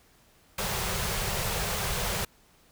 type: band-stop noise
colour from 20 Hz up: pink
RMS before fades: -30 dBFS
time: 0.58-2.25 s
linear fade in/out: 5 ms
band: 210 to 370 Hz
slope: 96 dB/octave
effects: pink hiss -61 dBFS RMS until 2.71 s